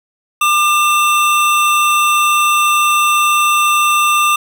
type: tone pair together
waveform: square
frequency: 1197 / 2687 Hz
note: D6 / E7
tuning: +33 / +33 cents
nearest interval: octave + major second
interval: 1400 cents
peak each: -12 / -16 dBFS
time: 0.41-4.36 s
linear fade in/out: 5 ms
effects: none

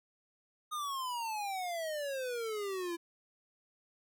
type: exponential sweep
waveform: square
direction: down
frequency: 1244.5 to 334.4 Hz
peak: -36 dBFS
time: 0.71-2.97 s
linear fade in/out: 20 ms
effects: none

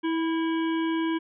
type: harmonic tone with a mistuned harmonic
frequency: 325.6 Hz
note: E4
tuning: 21 cents flat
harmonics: 1 / 3 / 5 / 7 / 9 / 10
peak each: -24 / -34 / -38 / -41 / -43 / -44 dBFS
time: 0.03-1.19 s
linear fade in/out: 20 ms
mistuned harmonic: 3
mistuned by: +19 cents
effects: none

